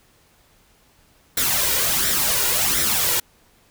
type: noise with flanger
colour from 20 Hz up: white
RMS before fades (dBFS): -20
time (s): 1.37-3.2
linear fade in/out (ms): 5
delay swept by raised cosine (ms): 0.53 to 2.13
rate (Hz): 1.4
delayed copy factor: +0.6
effects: pink hiss -57 dBFS RMS until 3.7 s